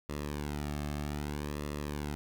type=tone with flanger; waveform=sawtooth; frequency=73.42 Hz; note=D2; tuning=in tune; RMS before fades=-37 dBFS; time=0.09-2.15 s; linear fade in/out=0 ms; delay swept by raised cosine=1.3 to 2.08 ms; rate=0.63 Hz; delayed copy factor=-0.7; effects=none